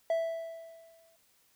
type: tone with exponential decay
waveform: triangle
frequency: 659.3 Hz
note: E5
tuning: in tune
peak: -23 dBFS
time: 0.1-1.16 s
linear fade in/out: 2 ms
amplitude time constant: 230 ms
effects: white hiss -68 dBFS RMS until 1.55 s